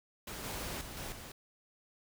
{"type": "noise with level steps", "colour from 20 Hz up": "pink", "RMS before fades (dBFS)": [-43, -40, -46, -42, -48], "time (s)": [0.27, 1.32], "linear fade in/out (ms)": 5, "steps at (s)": [0.44, 0.81, 0.97, 1.12], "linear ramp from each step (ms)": 2, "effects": []}